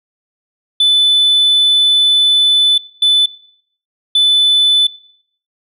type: tone bursts at uneven times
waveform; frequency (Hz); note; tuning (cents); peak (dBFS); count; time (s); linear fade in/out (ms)
sine; 3500; A7; -10; -5; 3; 0.8-2.78 / 3.02-3.26 / 4.15-4.87; 5
effects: noise-tail reverb RT60 0.6 s tail -19 dB re dry + tanh soft clip ceiling -6 dBFS